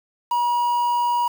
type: tone with quantisation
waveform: triangle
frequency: 960 Hz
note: B5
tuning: 49 cents flat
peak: -16 dBFS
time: 0.31-1.28 s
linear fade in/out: 5 ms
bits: 6
effects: none